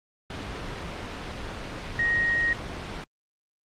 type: tone in noise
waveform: sine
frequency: 1877 Hz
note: A#6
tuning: 11 cents sharp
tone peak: -21 dBFS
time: 1.99-2.53 s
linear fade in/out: 2 ms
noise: pink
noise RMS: -34 dBFS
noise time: 0.3-3.04 s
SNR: +10 dB
effects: low-pass 4000 Hz 12 dB/octave + Opus 32 kbps